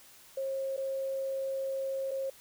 sine tone with dropouts, 538 Hz, C5, 48 cents sharp, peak -31 dBFS, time 0.37-2.3 s, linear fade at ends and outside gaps 5 ms, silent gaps 0.766-0.776 / 2.111-2.114 s, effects white hiss -56 dBFS RMS until 2.4 s

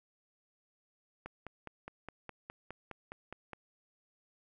click train, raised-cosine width 0.5 ms, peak -28 dBFS, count 12, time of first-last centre 1.26-3.533 s, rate 4.84 Hz, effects none

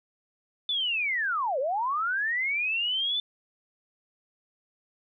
sine linear two-way sweep, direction down then up, 3540 to 495.8 to 3540 Hz, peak -25 dBFS, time 0.69-3.2 s, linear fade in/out 2 ms, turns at 1.59 s, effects none

